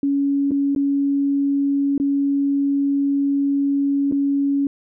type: tone with dropouts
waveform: sine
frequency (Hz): 280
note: C#4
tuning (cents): +18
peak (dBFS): -16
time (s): 0.03-4.67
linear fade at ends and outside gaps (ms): 2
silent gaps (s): 0.509-0.516 / 0.75-0.761 / 1.979-1.999 / 4.114-4.122
effects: none

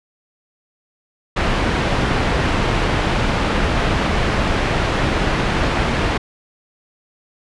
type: low-pass noise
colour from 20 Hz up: pink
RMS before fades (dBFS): -18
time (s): 1.36-6.18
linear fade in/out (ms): 10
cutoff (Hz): 2800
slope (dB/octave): 12
effects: resampled to 24000 Hz

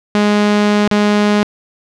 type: tone with dropouts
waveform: sawtooth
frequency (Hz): 207.7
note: G#3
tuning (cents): 0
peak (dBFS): -6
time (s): 0.15-1.43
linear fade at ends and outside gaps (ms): 0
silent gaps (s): 0.877-0.913
effects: low-pass 5000 Hz 12 dB/octave

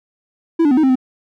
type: tone with pitch steps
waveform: triangle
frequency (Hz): 330.5 / 290.9 / 253.4 / 313.3 / 264.1 / 256.9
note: E4 / D4 / B3 / D#4 / C4 / C4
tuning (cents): +5 / -16 / +45 / +12 / +16 / -32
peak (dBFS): -8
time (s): 0.59-0.956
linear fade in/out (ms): 10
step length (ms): 61
effects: none

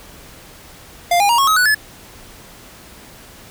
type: tone with pitch steps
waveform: square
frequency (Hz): 698.5 / 811.7 / 943.2 / 1096.1 / 1273.7 / 1480.1 / 1719.9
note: F5 / G#5 / A#5 / C#6 / D#6 / F#6 / A6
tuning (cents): 0 / -40 / +20 / -20 / +40 / 0 / -40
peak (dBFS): -12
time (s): 1.11-1.747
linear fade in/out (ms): 5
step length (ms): 91
effects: pink hiss -41 dBFS RMS until 3.5 s

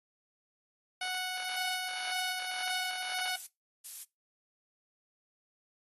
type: tone with tremolo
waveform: 10% pulse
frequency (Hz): 738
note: F#5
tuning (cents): -5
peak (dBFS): -24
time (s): 1.01-3.36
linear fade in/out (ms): 5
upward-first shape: sine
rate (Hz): 1.9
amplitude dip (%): 30
type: noise bursts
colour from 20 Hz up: violet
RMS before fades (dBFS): -40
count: 5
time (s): 1.56-4.04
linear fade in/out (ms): 10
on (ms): 200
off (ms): 370
effects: noise-tail reverb RT60 0.2 s tail -21 dB re dry + AAC 32 kbps

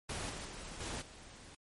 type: noise with level steps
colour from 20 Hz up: pink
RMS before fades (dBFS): -40 / -44 / -47 / -41 / -54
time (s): 0.09-1.55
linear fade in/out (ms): 5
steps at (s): 0.29 / 0.45 / 0.8 / 1.01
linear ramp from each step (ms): 10
effects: MP3 48 kbps

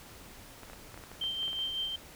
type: clicks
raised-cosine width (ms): 0.5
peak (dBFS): -32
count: 12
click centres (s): 0.633 / 0.699 / 0.733 / 0.943 / 0.976 / 1.038 / 1.116 / 1.239 / 1.431 / 1.48 / 1.531 / 1.59
type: tone with tremolo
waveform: sine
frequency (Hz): 3136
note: G7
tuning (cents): 0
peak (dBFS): -30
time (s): 1.21-1.96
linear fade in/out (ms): 5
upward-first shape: sine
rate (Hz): 5.4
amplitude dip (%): 40
effects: pink hiss -51 dBFS RMS until 2.15 s

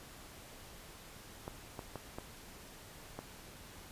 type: clicks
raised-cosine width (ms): 1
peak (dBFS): -27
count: 5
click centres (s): 1.479 / 1.792 / 1.957 / 2.185 / 3.19
effects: pink hiss -53 dBFS RMS until 3.91 s + resampled to 32000 Hz

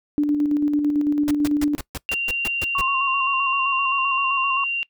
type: tone with tremolo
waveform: sine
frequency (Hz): 293.7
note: D4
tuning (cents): 0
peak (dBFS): -15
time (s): 0.18-1.75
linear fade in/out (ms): 0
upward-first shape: square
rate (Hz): 9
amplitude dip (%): 35
type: noise bursts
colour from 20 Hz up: pink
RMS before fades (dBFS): -29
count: 10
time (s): 1.28-2.81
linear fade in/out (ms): 0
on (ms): 27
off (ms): 140
type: tone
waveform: sine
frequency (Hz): 2769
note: F7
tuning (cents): -15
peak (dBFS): -21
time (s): 2.09-4.83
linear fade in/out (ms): 0
type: tone with vibrato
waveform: sine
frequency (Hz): 1082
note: C#6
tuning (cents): -42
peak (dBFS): -21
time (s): 2.75-4.64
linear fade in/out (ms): 2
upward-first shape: square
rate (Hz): 7.7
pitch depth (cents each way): 44
effects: noise-tail reverb RT60 0.1 s tail -22 dB re dry

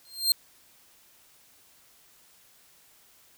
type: tone with exponential growth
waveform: sawtooth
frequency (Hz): 4186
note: C8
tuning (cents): 0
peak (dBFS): -14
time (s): 0.05-0.32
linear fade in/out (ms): 1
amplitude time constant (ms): 58
effects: white hiss -59 dBFS RMS until 3.37 s

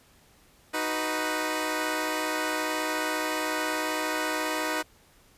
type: chord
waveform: 10% pulse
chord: B major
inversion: first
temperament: equal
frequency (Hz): 311.1 / 370 / 493.9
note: D#4 / F#4 / B4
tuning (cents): 0 / 0 / 0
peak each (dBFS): -21 / -27 / -24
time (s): 0.73-4.83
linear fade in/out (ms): 20
effects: pink hiss -59 dBFS RMS until 5.37 s + resampled to 32000 Hz

